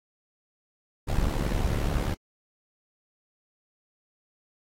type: noise with amplitude modulation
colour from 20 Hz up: brown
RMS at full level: -23 dBFS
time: 1.07-2.15 s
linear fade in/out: 20 ms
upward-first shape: sine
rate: 71.4 Hz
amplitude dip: 75%
effects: AAC 48 kbps